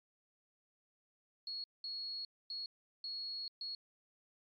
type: tone bursts at uneven times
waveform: sine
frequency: 4330 Hz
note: C#8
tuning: 41 cents flat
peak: -40 dBFS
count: 5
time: 1.47-1.64 / 1.84-2.25 / 2.5-2.66 / 3.04-3.48 / 3.61-3.75 s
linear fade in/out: 2 ms
effects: AAC 64 kbps